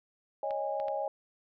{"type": "chord", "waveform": "sine", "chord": "C# suspended second", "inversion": "none", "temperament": "equal with one note detuned", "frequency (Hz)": [554.4, 622.3, 819.2], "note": ["C#5", "D#5", "G#5"], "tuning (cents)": [0, 0, -24], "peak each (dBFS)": -35, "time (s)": [0.43, 1.08], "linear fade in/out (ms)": 2}
{"type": "clicks", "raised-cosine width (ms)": 0.3, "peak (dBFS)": -31, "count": 3, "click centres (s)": [0.508, 0.8, 0.883]}
{"effects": []}